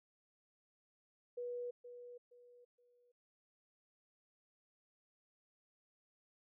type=tone with echo; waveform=sine; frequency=486.7 Hz; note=B4; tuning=25 cents flat; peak=-40 dBFS; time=1.37-1.71 s; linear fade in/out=10 ms; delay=470 ms; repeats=3; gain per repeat=-10 dB; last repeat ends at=3.12 s; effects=none